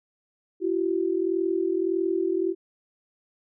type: tone pair together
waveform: sine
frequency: 338.3 / 380 Hz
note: E4 / F#4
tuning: +45 / +46 cents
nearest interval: major second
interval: 201 cents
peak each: -25 dBFS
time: 0.6-2.55 s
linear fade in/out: 50 ms
effects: none